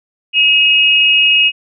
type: tone pair together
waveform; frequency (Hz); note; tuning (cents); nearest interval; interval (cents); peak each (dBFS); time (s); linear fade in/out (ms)
sine; 2555 / 2868; D#7 / F7; +45 / +45; major second; 200; -10; 0.33-1.52; 50
effects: none